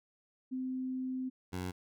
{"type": "tone pair in turn", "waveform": ["sine", "15% pulse"], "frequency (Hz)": [258.1, 91.25], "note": ["C4", "F#2"], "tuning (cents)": [-23, -24], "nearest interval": "octave + tritone", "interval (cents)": 1801, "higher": "first", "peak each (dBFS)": [-34, -30], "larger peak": "second", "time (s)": [[0.51, 1.3], [1.52, 1.72]], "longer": "first", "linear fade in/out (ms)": 20, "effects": []}